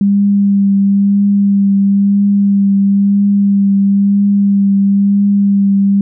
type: tone with vibrato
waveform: sine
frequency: 199.5 Hz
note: G3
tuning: 31 cents sharp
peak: -7 dBFS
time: 0.01-6.01 s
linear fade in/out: 2 ms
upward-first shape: triangle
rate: 1 Hz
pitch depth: 19 cents each way
effects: none